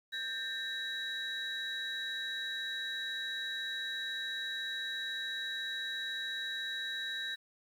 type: tone cluster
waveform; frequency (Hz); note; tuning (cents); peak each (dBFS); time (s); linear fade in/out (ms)
sine; 1584 / 1807 / 3879; G6 / A6 / B7; +18 / +46 / -32; -40 / -40 / -37; 0.12-7.36; 20
effects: tanh soft clip ceiling -30 dBFS + 10-bit